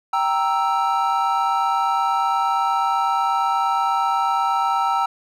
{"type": "chord", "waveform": "triangle", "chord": "E diminished", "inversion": "first", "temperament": "equal", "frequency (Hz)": [784, 932.3, 1318.5], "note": ["G5", "Bb5", "E6"], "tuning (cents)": [0, 0, 0], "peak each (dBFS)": -20, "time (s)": [0.13, 5.06], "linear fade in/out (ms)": 5, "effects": []}